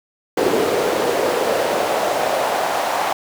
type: noise with high-pass filter sweep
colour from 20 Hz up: brown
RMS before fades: -19 dBFS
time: 0.37-3.13 s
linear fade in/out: 5 ms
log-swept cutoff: 410 to 770 Hz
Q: 2.7
effects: none